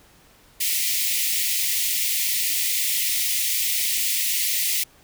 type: high-pass noise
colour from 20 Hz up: white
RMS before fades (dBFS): -23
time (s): 0.6-4.84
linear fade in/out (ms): 10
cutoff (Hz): 1900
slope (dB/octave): 96
effects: pink hiss -54 dBFS RMS until 5.03 s